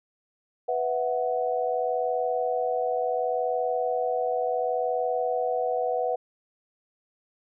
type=chord; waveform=sine; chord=B suspended fourth; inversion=none; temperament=equal; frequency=493.9 / 659.3 / 740 Hz; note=B4 / E5 / F#5; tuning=0 / 0 / 0 cents; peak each=-27 / -30 / -28 dBFS; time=0.68-6.16 s; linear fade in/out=10 ms; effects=none